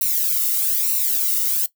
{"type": "noise with flanger", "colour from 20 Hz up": "violet", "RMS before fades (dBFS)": -20, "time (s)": [0.01, 1.66], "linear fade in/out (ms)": 2, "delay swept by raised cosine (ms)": [0.6, 1.24], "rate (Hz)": 1.1, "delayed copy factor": -0.8, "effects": ["noise-tail reverb RT60 0.1 s tail -18 dB re dry"]}